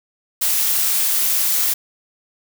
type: noise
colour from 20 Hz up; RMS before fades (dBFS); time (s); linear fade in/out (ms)
blue; -18; 0.41-1.74; 10
effects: none